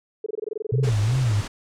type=tone bursts; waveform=sine; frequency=429.4 Hz; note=A4; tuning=42 cents flat; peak=-24 dBFS; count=15; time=0.24-0.893 s; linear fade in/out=5 ms; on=23 ms; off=22 ms
type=tone with vibrato; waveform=sine; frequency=116.54 Hz; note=A#2; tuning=in tune; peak=-18 dBFS; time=0.72-1.41 s; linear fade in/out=5 ms; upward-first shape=sine; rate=2.7 Hz; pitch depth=220 cents each way
type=low-pass noise; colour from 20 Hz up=pink; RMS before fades=-34 dBFS; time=0.83-1.48 s; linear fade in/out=10 ms; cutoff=8300 Hz; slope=24 dB/octave
effects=none